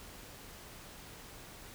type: silence
effects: pink hiss -51 dBFS RMS until 1.74 s